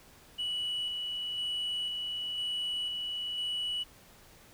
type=tone with tremolo; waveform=sine; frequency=2946 Hz; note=F#7; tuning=8 cents flat; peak=-29 dBFS; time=0.38-3.84 s; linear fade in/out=20 ms; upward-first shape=square; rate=1 Hz; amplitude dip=30%; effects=tanh soft clip ceiling -29 dBFS + pink hiss -57 dBFS RMS until 4.53 s